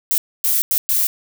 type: noise bursts at uneven times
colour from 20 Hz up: violet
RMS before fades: -17 dBFS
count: 4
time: 0.11-0.18 / 0.44-0.62 / 0.71-0.78 / 0.89-1.07 s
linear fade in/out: 0 ms
effects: none